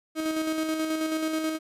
35% pulse tone with tremolo, 315.9 Hz, D#4, 26 cents sharp, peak -23 dBFS, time 0.15-1.59 s, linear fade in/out 50 ms, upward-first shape square, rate 9.3 Hz, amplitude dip 35%, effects resampled to 32000 Hz

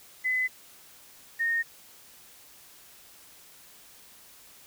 sine tone pair in turn, 2018 / 1845.5 Hz, B6 / A#6, +37 / -18 cents, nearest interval major second, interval 155 cents, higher first, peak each -24 dBFS, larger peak neither, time 0.24-0.48 / 1.39-1.63 s, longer neither, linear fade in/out 20 ms, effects white hiss -53 dBFS RMS until 4.66 s

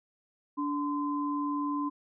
sine tone pair together, 290 / 1028.4 Hz, D4 / C6, -22 / -30 cents, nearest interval octave + minor seventh, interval 2192 cents, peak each -30 / -33 dBFS, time 0.57-1.9 s, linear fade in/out 20 ms, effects none

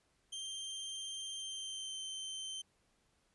sawtooth tone with pitch glide, 3158 to 3109 Hz, G7 to G7, +12 to -15 cents, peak -38 dBFS, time 0.32-2.62 s, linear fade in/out 10 ms, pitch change -27 cents, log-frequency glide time 1.37-1.97 s, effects pink hiss -75 dBFS RMS until 3.34 s + resampled to 24000 Hz

